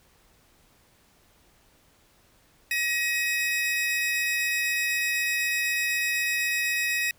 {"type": "tone pair together", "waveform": "40% pulse", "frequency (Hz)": [1900, 2536], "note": ["A#6", "D#7"], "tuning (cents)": [33, 32], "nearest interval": "perfect fourth", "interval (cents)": 499, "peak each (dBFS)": -26, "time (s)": [2.71, 7.11], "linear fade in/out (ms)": 2, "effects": ["pink hiss -61 dBFS RMS until 7.18 s"]}